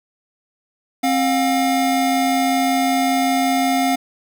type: tone pair together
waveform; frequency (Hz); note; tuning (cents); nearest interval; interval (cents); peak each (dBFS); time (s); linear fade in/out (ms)
square; 266.1 / 713; C4 / F5; +29 / +36; octave + perfect fourth; 1707; -19; 1.03-3.96; 10
effects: 9-bit